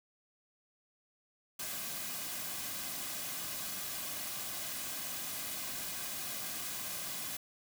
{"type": "noise with comb filter", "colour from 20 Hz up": "white", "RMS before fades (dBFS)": -40, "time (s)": [1.59, 7.37], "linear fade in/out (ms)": 5, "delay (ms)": 2.2, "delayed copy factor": -0.5, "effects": []}